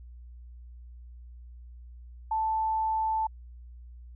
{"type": "tone", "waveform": "sine", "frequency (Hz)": 880, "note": "A5", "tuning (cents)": 0, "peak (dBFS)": -25, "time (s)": [2.31, 3.27], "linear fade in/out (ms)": 5, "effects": ["added 60 Hz sine -44 dBFS peak until 4.15 s"]}